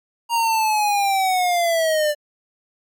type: linear sweep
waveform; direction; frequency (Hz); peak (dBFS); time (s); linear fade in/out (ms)
square; down; 940 to 587.3; -17; 0.29-2.15; 50
effects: MP3 96 kbps